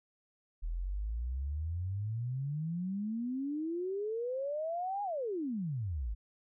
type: exponential two-way sweep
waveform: sine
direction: up then down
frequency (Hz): 39.18 to 830.6 to 47.83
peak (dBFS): -33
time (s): 0.62-6.15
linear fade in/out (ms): 20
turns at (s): 5.03
effects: none